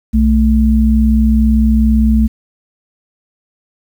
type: tone pair together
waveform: sine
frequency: 62.25 / 220 Hz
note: B1 / A3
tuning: +14 / 0 cents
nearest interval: octave + minor seventh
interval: 2186 cents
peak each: -10 dBFS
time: 0.13-2.28 s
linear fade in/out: 20 ms
effects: 7-bit